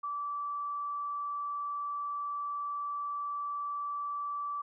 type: tone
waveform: sine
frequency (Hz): 1159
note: D6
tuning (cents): -23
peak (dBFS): -33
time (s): 0.03-4.62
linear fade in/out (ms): 10
effects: none